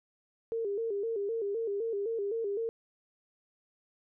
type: tone with vibrato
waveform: sine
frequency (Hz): 428.3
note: A4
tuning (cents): -47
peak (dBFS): -30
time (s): 0.52-2.69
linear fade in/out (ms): 0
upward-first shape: square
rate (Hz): 3.9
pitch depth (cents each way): 110
effects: none